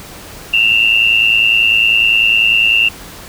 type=tone pair together; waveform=sine; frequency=2684 / 2794 Hz; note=E7 / F7; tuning=+31 / 0 cents; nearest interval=minor second; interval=69 cents; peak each=-11 dBFS; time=0.53-2.89 s; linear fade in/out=10 ms; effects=pink hiss -33 dBFS RMS until 3.28 s